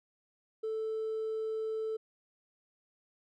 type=tone with hard clipping; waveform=triangle; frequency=440 Hz; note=A4; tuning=in tune; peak=-32 dBFS; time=0.63-1.97 s; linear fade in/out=10 ms; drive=2 dB; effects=none